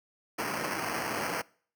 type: noise with sample-and-hold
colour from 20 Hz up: blue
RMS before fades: -33 dBFS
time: 0.38-1.42 s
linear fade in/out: 10 ms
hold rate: 3675 Hz
effects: noise-tail reverb RT60 0.5 s tail -24 dB re dry + high-pass 150 Hz 12 dB/octave